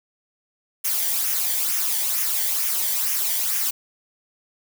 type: noise with flanger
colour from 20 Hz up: blue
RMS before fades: -23 dBFS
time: 0.84-3.71 s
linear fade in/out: 10 ms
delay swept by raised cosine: 0.23 to 0.78 ms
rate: 2.2 Hz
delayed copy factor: -0.55
effects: none